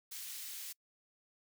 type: high-pass noise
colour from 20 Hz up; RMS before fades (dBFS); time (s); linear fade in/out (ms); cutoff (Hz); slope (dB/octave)
white; -45; 0.11-0.73; 10; 2300; 12
effects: noise-tail reverb RT60 0.1 s tail -26 dB re dry